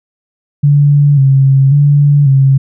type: tone with vibrato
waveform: sine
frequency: 139.9 Hz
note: C#3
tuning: 16 cents sharp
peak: -4 dBFS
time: 0.63-2.58 s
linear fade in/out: 10 ms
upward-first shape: square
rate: 0.92 Hz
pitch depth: 54 cents each way
effects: none